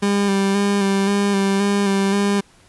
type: tone with vibrato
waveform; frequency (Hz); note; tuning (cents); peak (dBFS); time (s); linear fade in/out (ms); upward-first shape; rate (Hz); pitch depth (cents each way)
30% pulse; 198.8; G3; +25; -13; 0.02-2.41; 10; square; 1.9; 23
effects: pink hiss -52 dBFS RMS until 2.68 s + resampled to 24000 Hz